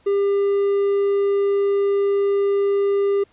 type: tone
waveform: triangle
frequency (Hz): 399.9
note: G4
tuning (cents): +35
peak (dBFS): -14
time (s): 0.06-3.24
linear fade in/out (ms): 10
effects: pink hiss -58 dBFS RMS until 3.32 s + resampled to 8000 Hz